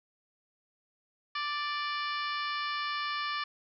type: harmonic tone with a mistuned harmonic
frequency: 587.3 Hz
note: D5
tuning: in tune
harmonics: 2 / 3 / 4 / 5 / 6 / 7 / 8 / 9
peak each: -34 / -38 / -40 / -42 / -44 / -45 / -46 / -47 dBFS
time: 1.35-3.44 s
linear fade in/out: 5 ms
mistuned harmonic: 7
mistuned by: +40 cents
effects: none